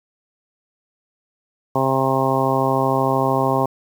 harmonic tone, 133.3 Hz, C3, 33 cents sharp, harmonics 1 / 2 / 3 / 4 / 5 / 6 / 7 / 8, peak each -24 / -24 / -24 / -24 / -24 / -24 / -24 / -24 dBFS, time 1.75-3.66 s, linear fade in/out 5 ms, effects 7-bit

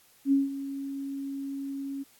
sine tone with ADSR envelope, 275.5 Hz, C#4, 11 cents flat, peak -18 dBFS, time 0.25-2.04 s, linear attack 70 ms, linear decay 170 ms, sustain -14 dB, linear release 21 ms, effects white hiss -60 dBFS RMS until 2.19 s + AAC 64 kbps

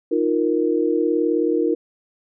sine chord, Eb suspended second, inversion none, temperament just, 311.1 / 350 / 466.7 Hz, Eb4 / F4 / Bb4, 0 / +4 / +2 cents, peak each -21 dBFS, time 0.11-1.75 s, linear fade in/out 10 ms, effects none

